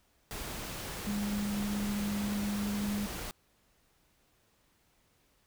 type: tone in noise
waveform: sine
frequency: 205 Hz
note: G#3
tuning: 22 cents flat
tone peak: -31 dBFS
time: 1.07-3.06 s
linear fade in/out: 0 ms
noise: pink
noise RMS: -40 dBFS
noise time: 0.31-3.31 s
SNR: +6 dB
effects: pink hiss -70 dBFS RMS until 5.46 s